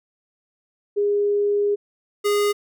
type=tone pair in turn; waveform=sine / square; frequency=409.3 / 411.6 Hz; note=G#4 / G#4; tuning=-25 / -16 cents; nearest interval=unison; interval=9 cents; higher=second; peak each=-17 / -18 dBFS; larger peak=first; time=0.96-1.76 / 2.24-2.53 s; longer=first; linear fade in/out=20 ms; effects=none

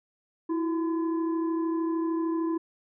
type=tone with frequency modulation; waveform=sine; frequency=327.4 Hz; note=E4; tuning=12 cents flat; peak=-25 dBFS; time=0.49-2.58 s; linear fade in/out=10 ms; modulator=688 Hz; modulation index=0.5; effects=none

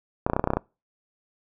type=clicks; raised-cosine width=1 ms; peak=-8 dBFS; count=10; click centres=0.265 / 0.299 / 0.334 / 0.365 / 0.395 / 0.441 / 0.474 / 0.504 / 0.535 / 0.57 s; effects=noise-tail reverb RT60 0.3 s tail -25 dB re dry

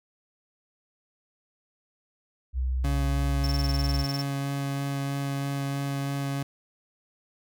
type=tone; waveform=sine; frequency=63.8 Hz; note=C2; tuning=43 cents flat; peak=-24 dBFS; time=2.53-4.06 s; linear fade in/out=50 ms
type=tone with vibrato; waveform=30% pulse; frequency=139.3 Hz; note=C#3; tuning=9 cents sharp; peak=-25 dBFS; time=2.84-6.43 s; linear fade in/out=5 ms; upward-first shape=sine; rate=3.1 Hz; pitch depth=8 cents each way
type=tone bursts; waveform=square; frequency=5390 Hz; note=E8; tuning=38 cents sharp; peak=-31 dBFS; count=16; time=3.44-4.214 s; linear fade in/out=0 ms; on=24 ms; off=26 ms
effects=none

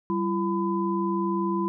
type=tone cluster; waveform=sine; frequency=193.8 / 339.4 / 1006 Hz; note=G3 / F4 / B5; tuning=-20 / -49 / +32 cents; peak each=-27 / -27 / -29 dBFS; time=0.1-1.68 s; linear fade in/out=0 ms; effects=none

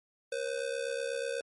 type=ring-modulated tone; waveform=square; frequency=509 Hz; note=C5; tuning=48 cents flat; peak=-30 dBFS; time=0.32-1.41 s; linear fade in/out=2 ms; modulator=34.1 Hz; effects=MP3 48 kbps

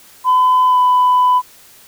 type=tone with pitch glide; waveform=sine; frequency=1011 to 998.8 Hz; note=B5 to B5; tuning=+40 to +19 cents; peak=-7 dBFS; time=0.24-1.42 s; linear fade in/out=50 ms; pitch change=-21 cents; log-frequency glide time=0.67-0.78 s; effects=tanh soft clip ceiling -6 dBFS + white hiss -44 dBFS RMS until 1.87 s

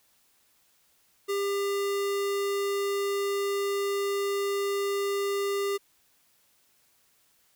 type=tone; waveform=square; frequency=400 Hz; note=G4; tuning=35 cents sharp; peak=-27 dBFS; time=1.28-5.78 s; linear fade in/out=20 ms; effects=white hiss -66 dBFS RMS until 7.55 s

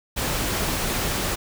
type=noise; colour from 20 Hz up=pink; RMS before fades=-25 dBFS; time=0.16-1.36 s; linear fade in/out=20 ms; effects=none

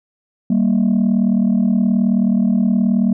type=tone pair together; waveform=sine; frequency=194.5 / 233.4 Hz; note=G3 / A#3; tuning=-13 / +2 cents; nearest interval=minor third; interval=315 cents; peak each=-13 / -13 dBFS; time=0.5-3.13 s; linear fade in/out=5 ms; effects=tanh soft clip ceiling -9 dBFS

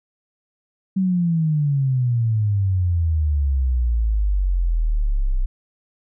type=exponential sweep; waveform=sine; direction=down; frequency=193.2 to 30.87 Hz; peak=-16 dBFS; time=0.96-5.46 s; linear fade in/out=10 ms; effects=none

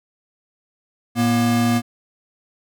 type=tone pair together; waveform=square; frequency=112.43 / 237.9 Hz; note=A2 / A#3; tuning=+38 / +35 cents; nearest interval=octave + minor second; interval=1297 cents; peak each=-23 / -17 dBFS; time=1.15-1.82 s; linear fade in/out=50 ms; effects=none

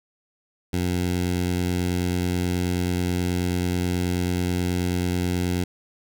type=tone with notch filter; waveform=15% pulse; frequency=89.3 Hz; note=F2; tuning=39 cents sharp; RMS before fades=-24 dBFS; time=0.73-5.64 s; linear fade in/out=5 ms; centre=1100 Hz; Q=1.1; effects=none

